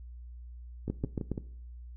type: two click trains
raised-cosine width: 3 ms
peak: -18 / -21 dBFS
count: 4 / 4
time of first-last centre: 0.9-1.317 / 0.88-1.378 s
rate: 7.2 / 6.02 Hz
effects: noise-tail reverb RT60 0.6 s tail -18 dB re dry + added 60 Hz sine -43 dBFS peak until 1.96 s